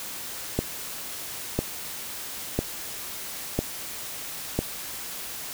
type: click train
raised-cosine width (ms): 2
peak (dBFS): -9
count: 5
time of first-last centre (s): 0.59-4.59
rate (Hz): 1
effects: white hiss -36 dBFS RMS until 5.53 s